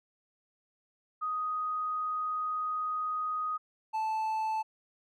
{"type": "tone pair in turn", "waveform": ["sine", "triangle"], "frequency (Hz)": [1248, 876.6], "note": ["D#6", "A5"], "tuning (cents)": [5, -7], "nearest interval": "tritone", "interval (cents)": 612, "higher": "first", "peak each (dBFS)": [-30, -27], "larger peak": "second", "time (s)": [[1.21, 3.58], [3.93, 4.63]], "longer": "first", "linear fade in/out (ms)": 20, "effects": []}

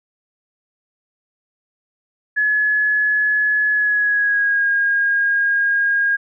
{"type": "tone with pitch glide", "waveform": "sine", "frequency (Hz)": [1701, 1627], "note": ["G#6", "G#6"], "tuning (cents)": [41, -36], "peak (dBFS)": -14, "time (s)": [2.36, 6.17], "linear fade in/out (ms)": 20, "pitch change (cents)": -77, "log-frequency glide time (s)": [3.71, 4.68], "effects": []}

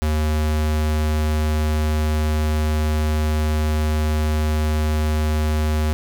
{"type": "tone", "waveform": "square", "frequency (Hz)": 76.8, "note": "D#2", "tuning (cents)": -22, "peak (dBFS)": -18, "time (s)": [0.02, 5.93], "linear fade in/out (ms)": 0, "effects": []}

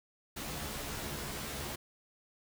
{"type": "noise with comb filter", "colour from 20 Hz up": "pink", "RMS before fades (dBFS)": -40, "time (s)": [0.36, 1.76], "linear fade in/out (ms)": 10, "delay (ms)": 14, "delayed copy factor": 0.9, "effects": []}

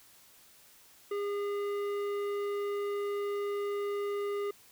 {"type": "tone with tanh clipping", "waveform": "sine", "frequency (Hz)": 406.6, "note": "G#4", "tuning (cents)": -37, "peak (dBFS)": -33, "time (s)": [1.11, 4.51], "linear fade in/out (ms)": 5, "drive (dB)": 13, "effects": ["white hiss -59 dBFS RMS until 4.71 s"]}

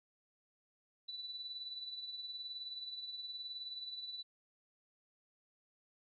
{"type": "tone with tremolo", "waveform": "sine", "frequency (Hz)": 3970, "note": "B7", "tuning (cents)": 8, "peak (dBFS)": -40, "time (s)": [1.08, 4.23], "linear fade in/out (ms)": 10, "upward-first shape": "triangle", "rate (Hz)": 19, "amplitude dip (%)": 60, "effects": []}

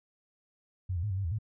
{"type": "tone with pitch steps", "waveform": "sine", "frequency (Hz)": [92.3, 84.2, 105.1, 93.8, 98.6, 82.3, 108], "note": ["F#2", "E2", "G#2", "F#2", "G2", "E2", "A2"], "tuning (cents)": [-4, 37, 21, 24, 11, -2, -32], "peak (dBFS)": -29, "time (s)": [0.89, 1.387], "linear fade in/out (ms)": 10, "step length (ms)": 71, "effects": []}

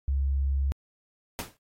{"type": "tone", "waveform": "sine", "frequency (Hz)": 68.4, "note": "C#2", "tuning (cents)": -23, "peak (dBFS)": -23, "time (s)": [0.08, 0.72], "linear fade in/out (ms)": 0}
{"type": "noise with exponential decay", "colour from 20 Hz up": "pink", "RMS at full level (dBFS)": -31, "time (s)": [1.39, 1.57], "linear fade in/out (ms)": 0, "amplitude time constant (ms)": 38}
{"effects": ["AAC 48 kbps"]}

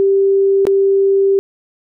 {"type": "tone with dropouts", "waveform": "sine", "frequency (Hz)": 392, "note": "G4", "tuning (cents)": 0, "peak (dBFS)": -9, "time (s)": [0, 1.39], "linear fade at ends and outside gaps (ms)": 0, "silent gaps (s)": [0.653, 0.669], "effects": []}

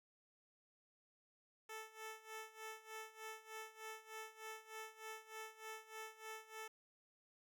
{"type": "tone with tremolo", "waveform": "10% pulse", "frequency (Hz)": 439.4, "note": "A4", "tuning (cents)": -2, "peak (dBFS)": -39, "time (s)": [1.69, 6.68], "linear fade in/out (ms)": 5, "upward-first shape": "sine", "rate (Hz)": 3.3, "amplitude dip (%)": 85, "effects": []}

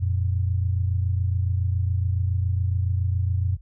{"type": "tone pair together", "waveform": "sine", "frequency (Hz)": [89.38, 116.54], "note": ["F2", "A#2"], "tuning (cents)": [41, 0], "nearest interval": "perfect fourth", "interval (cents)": 459, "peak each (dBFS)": [-21, -27], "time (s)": [0, 3.57], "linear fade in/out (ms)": 20, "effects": ["added 50 Hz sine -44 dBFS peak until 3.61 s"]}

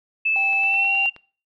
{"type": "tone with pitch glide", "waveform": "sine", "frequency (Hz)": [2623, 2769], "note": ["E7", "F7"], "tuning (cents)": [-9, -15], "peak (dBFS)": -17, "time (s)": [0.25, 1.1], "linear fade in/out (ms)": 10, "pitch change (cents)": 94, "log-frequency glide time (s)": [0.59, 0.98]}
{"type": "tone", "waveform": "triangle", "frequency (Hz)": 784, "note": "G5", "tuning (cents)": 0, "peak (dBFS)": -26, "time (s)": [0.36, 1.06], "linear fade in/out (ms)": 0}
{"type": "click train", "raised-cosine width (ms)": 0.3, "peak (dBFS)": -26, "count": 7, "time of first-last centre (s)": [0.53, 1.164], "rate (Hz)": 9.47}
{"effects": ["noise-tail reverb RT60 0.4 s tail -22 dB re dry"]}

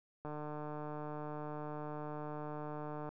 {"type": "click train", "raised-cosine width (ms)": 1, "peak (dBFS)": -30, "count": 427, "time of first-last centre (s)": [0.25, 3.09], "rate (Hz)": 150, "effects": []}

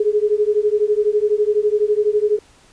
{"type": "beating tone pair", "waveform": "sine", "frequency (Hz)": [414.1, 426.1], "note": ["G#4", "G#4"], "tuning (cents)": [-5, 44], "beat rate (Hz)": 12, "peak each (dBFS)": -17, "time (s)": [0, 2.39], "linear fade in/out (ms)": 5, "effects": ["pink hiss -51 dBFS RMS until 2.72 s", "resampled to 22050 Hz"]}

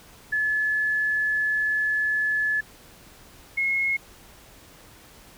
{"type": "tone pair in turn", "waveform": "sine", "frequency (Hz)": [1719, 2166], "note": ["A6", "C#7"], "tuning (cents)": [-41, -41], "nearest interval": "major third", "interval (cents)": 400, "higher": "second", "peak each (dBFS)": -21, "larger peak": "neither", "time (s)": [[0.32, 2.61], [3.57, 3.97]], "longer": "first", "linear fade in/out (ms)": 10, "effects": ["pink hiss -50 dBFS RMS until 5.37 s"]}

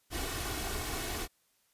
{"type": "noise with comb filter", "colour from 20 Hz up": "pink", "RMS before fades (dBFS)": -36, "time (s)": [0.1, 1.28], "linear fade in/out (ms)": 50, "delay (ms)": 2.7, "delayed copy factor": 0.55, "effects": ["white hiss -72 dBFS RMS until 1.73 s", "resampled to 32000 Hz"]}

